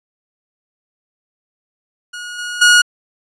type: tone with level steps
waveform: sawtooth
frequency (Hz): 1447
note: F#6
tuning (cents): -39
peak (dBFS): -23 / -19 / -3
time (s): 2.13-2.82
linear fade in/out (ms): 10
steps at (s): 2.38 / 2.61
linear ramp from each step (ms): 10
effects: resampled to 22050 Hz